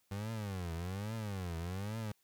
30% pulse tone with vibrato, 96.3 Hz, G2, 30 cents flat, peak -35 dBFS, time 0.11-2.12 s, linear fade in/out 5 ms, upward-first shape triangle, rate 1.2 Hz, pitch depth 300 cents each way, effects white hiss -75 dBFS RMS until 2.23 s

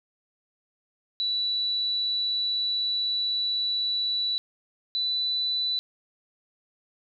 sine tone pair in turn, 3948 / 3980 Hz, B7 / B7, -1 / +13 cents, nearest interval unison, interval 14 cents, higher second, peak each -24 dBFS, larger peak neither, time 1.2-4.38 / 4.95-5.79 s, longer first, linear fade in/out 0 ms, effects none

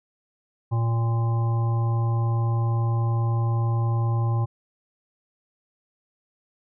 harmonic tone with a mistuned harmonic, 115.3 Hz, A#2, 19 cents flat, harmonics 1 / 3 / 5 / 7 / 9, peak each -20 / -37 / -41 / -36 / -37 dBFS, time 0.71-4.46 s, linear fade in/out 20 ms, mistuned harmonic 3, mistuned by +18 cents, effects none

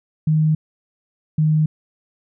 sine tone pair in turn, 155.56 / 154.84 Hz, D#3 / D#3, 0 / -8 cents, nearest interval unison, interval 8 cents, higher first, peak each -13 dBFS, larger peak neither, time 0.27-0.55 / 1.38-1.66 s, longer neither, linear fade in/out 5 ms, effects none

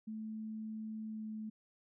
sine tone with pitch glide, 218.2 to 216.8 Hz, A3 to A3, -14 to -25 cents, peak -40 dBFS, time 0.07-1.5 s, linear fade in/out 10 ms, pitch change -11 cents, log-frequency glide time 1.07-1.25 s, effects none

